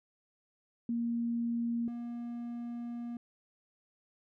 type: tone pair in turn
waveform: sine / triangle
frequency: 234.4 / 237.5 Hz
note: A#3 / A#3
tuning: +10 / +33 cents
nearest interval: unison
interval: 23 cents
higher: second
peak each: -30 / -35 dBFS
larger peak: first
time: 0.89-1.88 / 1.88-3.17 s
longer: second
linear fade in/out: 2 ms
effects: none